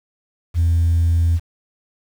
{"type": "tone", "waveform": "sine", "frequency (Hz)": 84, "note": "E2", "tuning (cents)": 33, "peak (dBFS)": -11, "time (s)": [0.54, 1.4], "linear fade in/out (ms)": 50, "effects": ["tanh soft clip ceiling -11 dBFS", "7-bit"]}